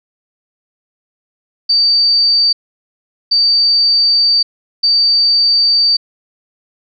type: tone bursts at uneven times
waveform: sine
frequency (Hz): 4619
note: D8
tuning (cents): -30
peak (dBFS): -8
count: 3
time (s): 1.69-2.53 / 3.31-4.43 / 4.83-5.97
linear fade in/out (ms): 10
effects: none